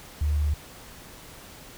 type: tone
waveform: sine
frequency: 74.4 Hz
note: D2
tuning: 23 cents sharp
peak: -21 dBFS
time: 0.21-0.54 s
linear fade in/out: 5 ms
effects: pink hiss -46 dBFS RMS until 1.77 s